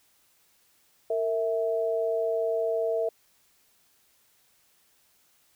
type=tone pair together; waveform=sine; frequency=457.4 / 655 Hz; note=A#4 / E5; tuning=-33 / -11 cents; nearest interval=tritone; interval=622 cents; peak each=-27 dBFS; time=1.1-3.09 s; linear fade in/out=5 ms; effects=white hiss -65 dBFS RMS until 5.55 s